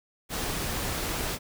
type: noise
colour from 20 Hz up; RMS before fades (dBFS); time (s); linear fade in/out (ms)
pink; -31; 0.29-1.39; 50
effects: none